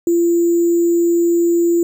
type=tone with sample-and-hold; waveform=sine; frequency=341.6 Hz; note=F4; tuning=38 cents flat; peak=-11 dBFS; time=0.07-1.83 s; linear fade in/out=2 ms; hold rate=7350 Hz; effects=none